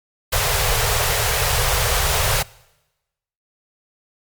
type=band-stop noise; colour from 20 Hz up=pink; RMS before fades=-19 dBFS; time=0.32-2.43 s; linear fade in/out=10 ms; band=150 to 400 Hz; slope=96 dB/octave; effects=noise-tail reverb RT60 1.0 s tail -23 dB re dry + Opus 48 kbps